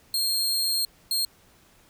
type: tone bursts at uneven times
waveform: sawtooth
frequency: 4227 Hz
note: C8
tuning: 17 cents sharp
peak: -20 dBFS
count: 2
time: 0.14-0.85 / 1.11-1.25 s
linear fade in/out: 2 ms
effects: pink hiss -58 dBFS RMS until 1.89 s